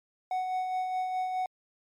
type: tone with tremolo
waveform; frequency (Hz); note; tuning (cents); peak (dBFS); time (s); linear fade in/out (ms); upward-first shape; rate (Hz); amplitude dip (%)
triangle; 742; F#5; +5; -25; 0.31-1.46; 2; sine; 4.8; 35
effects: MP3 96 kbps